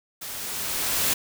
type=noise with level ramp; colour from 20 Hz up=white; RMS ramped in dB=-36 to -22 dBFS; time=0.21-1.14 s; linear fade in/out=10 ms; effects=none